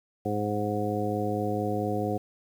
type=harmonic tone; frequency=104.4 Hz; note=G#2; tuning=10 cents sharp; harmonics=1 / 2 / 3 / 4 / 5 / 7; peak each=-33 / -33 / -33 / -33 / -33 / -33 dBFS; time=0.25-2.18 s; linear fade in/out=10 ms; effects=9-bit